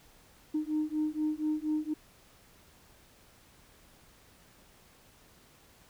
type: beating tone pair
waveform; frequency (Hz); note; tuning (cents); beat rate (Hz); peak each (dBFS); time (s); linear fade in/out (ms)
sine; 304.7 / 308.9; D#4 / D#4; -36 / -12; 4.2; -31; 0.54-1.94; 10
effects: tanh soft clip ceiling -23 dBFS + pink hiss -60 dBFS RMS until 5.89 s